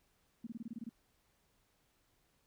sine tone bursts, 229.2 Hz, A#3, 29 cents flat, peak -40 dBFS, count 9, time 0.44-0.893 s, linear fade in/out 5 ms, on 29 ms, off 24 ms, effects pink hiss -75 dBFS RMS until 2.46 s

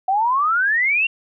sine exponential sweep, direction up, 740 to 2794 Hz, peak -15 dBFS, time 0.08-1.07 s, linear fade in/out 5 ms, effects none

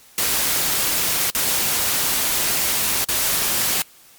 white noise with dropouts, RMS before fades -20 dBFS, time 0.18-3.82 s, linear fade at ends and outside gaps 1 ms, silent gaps 1.302-1.349 / 3.044-3.087 s, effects white hiss -49 dBFS RMS until 4.18 s + MP3 96 kbps

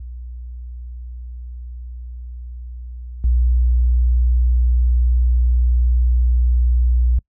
sine tone with level steps, 60.6 Hz, B1, 32 cents flat, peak -29 / -12 dBFS, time 0-7.19 s, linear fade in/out 5 ms, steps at 3.24 s, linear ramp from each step 2 ms, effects noise-tail reverb RT60 0.1 s tail -25 dB re dry

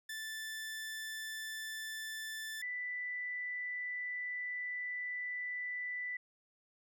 sawtooth / sine tone pair in turn, 1760 / 1982.4 Hz, A6 / B6, 0 / +6 cents, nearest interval major second, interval 206 cents, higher second, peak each -37 / -37 dBFS, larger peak neither, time 0.09-2.62 / 2.62-6.17 s, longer second, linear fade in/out 5 ms, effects none

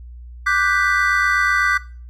triangle chord, G major seventh, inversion second, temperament equal, 1174.7 / 1480 / 1568 / 1975.5 Hz, D6 / F#6 / G6 / B6, 0 / 0 / 0 / 0 cents, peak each -19 dBFS, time 0.46-1.78 s, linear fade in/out 10 ms, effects noise-tail reverb RT60 0.4 s tail -19 dB re dry + added 60 Hz sine -34 dBFS peak until 2.09 s

